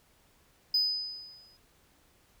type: tone with exponential decay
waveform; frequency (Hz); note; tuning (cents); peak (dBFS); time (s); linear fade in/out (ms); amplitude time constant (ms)
sine; 5000; D#8; +8; -20; 0.74-1.57; 5; 180
effects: tanh soft clip ceiling -21 dBFS + pink hiss -65 dBFS RMS until 2.4 s